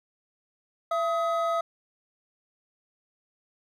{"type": "tone pair together", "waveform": "triangle", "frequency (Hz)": [671, 1266.7], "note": ["E5", "D#6"], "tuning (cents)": [31, 31], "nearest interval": "major seventh", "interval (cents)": 1100, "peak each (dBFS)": [-24, -26], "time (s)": [0.91, 1.61], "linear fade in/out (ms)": 5, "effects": []}